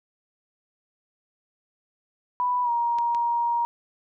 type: tone with pitch glide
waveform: sine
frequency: 987.8 to 943.2 Hz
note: B5 to A#5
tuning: 0 to +20 cents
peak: -21 dBFS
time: 2.4-3.65 s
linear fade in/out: 0 ms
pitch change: -80 cents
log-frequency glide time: 2.63-2.7 s
type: clicks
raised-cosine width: 0.2 ms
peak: -22 dBFS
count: 2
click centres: 2.986 / 3.148 s
effects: none